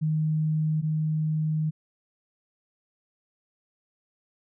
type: tone pair in turn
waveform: sine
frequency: 155.56 / 155.56 Hz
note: D#3 / D#3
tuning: 0 / 0 cents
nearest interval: unison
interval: 0 cents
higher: neither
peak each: -22 / -23 dBFS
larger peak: first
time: 0.01-0.82 / 0.82-1.71 s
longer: second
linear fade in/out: 20 ms
effects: none